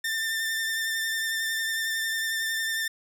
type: tone with vibrato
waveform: sawtooth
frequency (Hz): 1793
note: A6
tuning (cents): +32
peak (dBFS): -23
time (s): 0.04-2.88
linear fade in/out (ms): 5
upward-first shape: triangle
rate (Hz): 11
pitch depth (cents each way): 22
effects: none